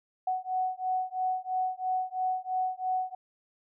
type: beating tone pair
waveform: sine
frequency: 742 / 745 Hz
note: F#5 / F#5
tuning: +5 / +12 cents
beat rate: 3 Hz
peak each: -31 dBFS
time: 0.27-3.15 s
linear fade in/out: 5 ms
effects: none